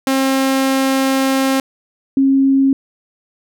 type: tone pair in turn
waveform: sawtooth / sine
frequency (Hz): 267.4 / 270.8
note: C4 / C#4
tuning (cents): +38 / -40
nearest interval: unison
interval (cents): 22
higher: second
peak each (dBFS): -9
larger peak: neither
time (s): 0.07-1.6 / 2.17-2.73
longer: first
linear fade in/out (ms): 2
effects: none